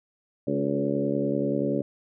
harmonic tone with a mistuned harmonic, 70.4 Hz, C#2, 27 cents sharp, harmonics 2 / 3 / 4 / 5 / 6 / 7 / 8, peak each -33 / -30 / -28 / -32 / -32 / -34 / -31 dBFS, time 0.47-1.82 s, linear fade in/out 5 ms, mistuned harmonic 5, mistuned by +22 cents, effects none

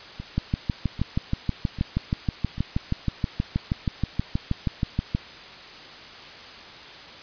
two click trains, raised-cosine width 5 ms, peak -10 / -21 dBFS, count 31 / 4, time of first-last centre 0.38-5.149 / 0.2-2.581 s, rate 6.29 / 1.26 Hz, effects white hiss -42 dBFS RMS until 7.22 s + resampled to 11025 Hz

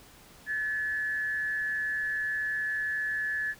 sine tone with frequency modulation, 1722 Hz, A6, 38 cents flat, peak -28 dBFS, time 0.46-3.55 s, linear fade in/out 50 ms, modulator 151 Hz, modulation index 0.41, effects pink hiss -54 dBFS RMS until 3.59 s

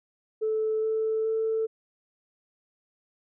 sine tone with pitch steps, 436.7 / 440.2 / 443.8 Hz, A4 / A4 / A4, -13 / +1 / +15 cents, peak -23 dBFS, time 0.41-1.67 s, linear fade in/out 20 ms, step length 420 ms, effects tanh soft clip ceiling -19 dBFS

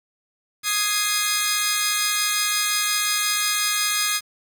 10% pulse chord, Ab major, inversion second, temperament equal, 1244.5 / 1661.2 / 2093 Hz, Eb6 / Ab6 / C7, 0 / 0 / 0 cents, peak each -16 dBFS, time 0.63-4.21 s, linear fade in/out 50 ms, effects 8-bit

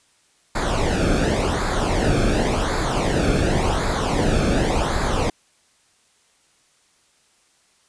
brown noise with flanger, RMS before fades -20 dBFS, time 0.55-5.3 s, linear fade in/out 5 ms, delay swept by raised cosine 0.34 to 1.04 ms, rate 0.9 Hz, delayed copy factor -0.7, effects white hiss -60 dBFS RMS until 7.88 s + resampled to 22050 Hz

